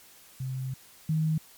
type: tone pair in turn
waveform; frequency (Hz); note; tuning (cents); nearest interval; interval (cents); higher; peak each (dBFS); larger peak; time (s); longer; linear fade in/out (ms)
sine; 130.81 / 157.37; C3 / D#3; 0 / +20; minor third; 320; second; -30 / -23; second; 0.4-0.74 / 1.09-1.38; first; 5
effects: white hiss -54 dBFS RMS until 1.57 s + MP3 96 kbps